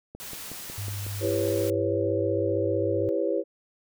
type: click train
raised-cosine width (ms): 2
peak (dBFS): -27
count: 7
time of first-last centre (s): 0.15-1.249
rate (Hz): 5.46
type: noise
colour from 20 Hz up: white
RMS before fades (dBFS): -39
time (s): 0.2-1.7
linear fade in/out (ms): 0
type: tone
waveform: sine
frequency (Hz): 100.5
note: G2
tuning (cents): +44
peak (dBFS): -31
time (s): 0.78-3.09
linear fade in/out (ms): 0
type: chord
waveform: sine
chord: C# half-diminished seventh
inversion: first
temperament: just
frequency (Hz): 332.6 / 399.1 / 498.9 / 554.4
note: E4 / G4 / B4 / C#5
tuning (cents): +16 / +31 / +17 / 0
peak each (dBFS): -29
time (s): 1.2-3.44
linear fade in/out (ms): 50
effects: none